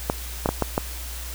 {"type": "clicks", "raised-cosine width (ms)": 1, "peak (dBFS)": -6, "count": 5, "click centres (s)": [0.099, 0.459, 0.49, 0.623, 0.779], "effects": ["added 60 Hz sine -33 dBFS peak until 1.34 s", "white hiss -37 dBFS RMS until 1.34 s"]}